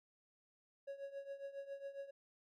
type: tone with tremolo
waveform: triangle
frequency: 554.4 Hz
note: C#5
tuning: in tune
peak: -40 dBFS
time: 0.87-2.11 s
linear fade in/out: 10 ms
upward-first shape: triangle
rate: 7.3 Hz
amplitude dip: 85%
effects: none